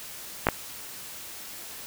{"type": "clicks", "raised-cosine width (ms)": 0.5, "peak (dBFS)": -5, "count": 2, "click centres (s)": [0.469, 0.487], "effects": ["white hiss -41 dBFS RMS until 1.86 s"]}